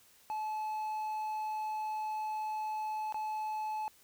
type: tone with dropouts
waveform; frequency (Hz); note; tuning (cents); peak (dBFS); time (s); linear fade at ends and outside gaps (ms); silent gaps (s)
triangle; 862; A5; -36; -32; 0.3-3.88; 0; 3.124-3.144
effects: white hiss -63 dBFS RMS until 4.03 s